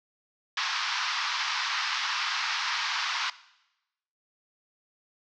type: band-pass noise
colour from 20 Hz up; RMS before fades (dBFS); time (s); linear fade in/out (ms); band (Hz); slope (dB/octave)
pink; -30; 0.57-3.3; 2; 920 to 5600; 48
effects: noise-tail reverb RT60 0.9 s tail -18 dB re dry